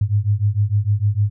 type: beating tone pair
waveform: sine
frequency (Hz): 100 / 106.6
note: G2 / G#2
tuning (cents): +35 / +46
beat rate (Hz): 6.6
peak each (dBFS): -18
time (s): 0.01-1.3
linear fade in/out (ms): 5
effects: none